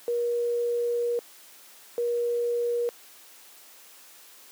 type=tone pair in turn; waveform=sine; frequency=476.6 / 476.6 Hz; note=A#4 / A#4; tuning=+38 / +38 cents; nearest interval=unison; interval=0 cents; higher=neither; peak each=-23 dBFS; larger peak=neither; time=0.08-1.19 / 1.98-2.89 s; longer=first; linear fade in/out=0 ms; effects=white hiss -51 dBFS RMS until 4.51 s + high-pass 300 Hz 12 dB/octave